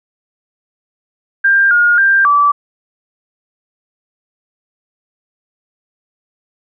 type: tone with pitch steps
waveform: sine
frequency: 1592 / 1428 / 1586 / 1157 Hz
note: G6 / F6 / G6 / D6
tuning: +26 / +38 / +20 / -26 cents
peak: -7 dBFS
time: 1.44-2.52 s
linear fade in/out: 10 ms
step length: 270 ms
effects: none